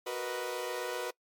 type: chord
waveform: sawtooth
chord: B major seventh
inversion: second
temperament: equal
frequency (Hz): 370 / 466.2 / 493.9 / 622.3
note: F#4 / A#4 / B4 / D#5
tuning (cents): 0 / 0 / 0 / 0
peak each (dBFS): -36 / -38 / -33 / -39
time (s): 0.06-1.11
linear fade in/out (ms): 10
effects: noise-tail reverb RT60 0.1 s tail -23 dB re dry + MP3 96 kbps